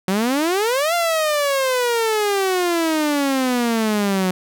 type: exponential two-way sweep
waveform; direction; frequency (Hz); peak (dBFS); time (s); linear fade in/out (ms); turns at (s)
sawtooth; up then down; 182 to 698.5 to 182; -13; 0.08-4.31; 2; 0.94
effects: none